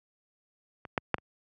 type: clicks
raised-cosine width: 0.5 ms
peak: -26 / -11 / -8 / -29 dBFS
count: 4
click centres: 0.852 / 0.978 / 1.143 / 1.183 s
effects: high-pass 80 Hz 12 dB/octave